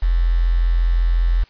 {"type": "tone with quantisation", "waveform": "sine", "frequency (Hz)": 42.76, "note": "F1", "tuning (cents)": -36, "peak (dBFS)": -13, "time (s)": [0.02, 1.44], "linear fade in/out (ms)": 10, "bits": 6, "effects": ["white hiss -52 dBFS RMS until 1.49 s", "resampled to 11025 Hz"]}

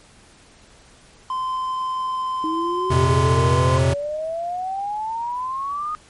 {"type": "tone", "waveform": "triangle", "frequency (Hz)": 1033, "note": "C6", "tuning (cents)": -22, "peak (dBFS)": -20, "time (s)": [1.3, 3.78], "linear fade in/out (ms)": 2}
{"type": "exponential sweep", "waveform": "sine", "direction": "up", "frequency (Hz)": [313.5, 1244.5], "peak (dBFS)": -23, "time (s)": [2.44, 5.95], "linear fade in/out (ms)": 0}
{"type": "chord", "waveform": "square", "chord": "F suspended fourth", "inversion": "none", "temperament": "equal", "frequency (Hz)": [87.31, 116.54, 130.81], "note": ["F2", "Bb2", "C3"], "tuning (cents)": [0, 0, 0], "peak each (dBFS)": [-21, -25, -19], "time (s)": [2.9, 3.94], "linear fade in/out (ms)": 10}
{"effects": ["pink hiss -50 dBFS RMS until 6.09 s", "MP3 48 kbps"]}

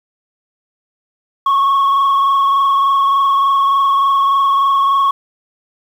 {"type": "tone with frequency modulation", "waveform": "sine", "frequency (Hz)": 1102, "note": "C#6", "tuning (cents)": -11, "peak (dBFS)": -7, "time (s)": [1.46, 5.11], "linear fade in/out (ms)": 5, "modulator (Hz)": 23.4, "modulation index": 0.9, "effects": ["tanh soft clip ceiling -9 dBFS", "7-bit"]}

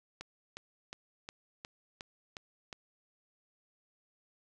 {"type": "click train", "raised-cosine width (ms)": 0.2, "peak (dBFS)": -25, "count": 8, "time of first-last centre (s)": [0.21, 2.728], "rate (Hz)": 2.78, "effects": []}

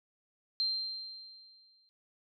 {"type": "tone with exponential decay", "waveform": "sine", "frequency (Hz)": 4155, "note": "C8", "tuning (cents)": -13, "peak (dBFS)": -27, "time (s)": [0.6, 1.89], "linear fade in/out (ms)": 0, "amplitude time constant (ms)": 280, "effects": []}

